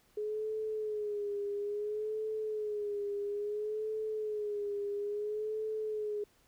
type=tone with vibrato; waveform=sine; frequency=420 Hz; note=G#4; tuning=19 cents sharp; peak=-33 dBFS; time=0.17-6.24 s; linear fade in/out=5 ms; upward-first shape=sine; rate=0.59 Hz; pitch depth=59 cents each way; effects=pink hiss -68 dBFS RMS until 6.47 s